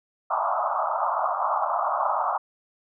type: band-pass noise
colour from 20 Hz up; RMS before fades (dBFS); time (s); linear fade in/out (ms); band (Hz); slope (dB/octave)
white; -25; 0.3-2.38; 10; 600 to 1300; 96
effects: none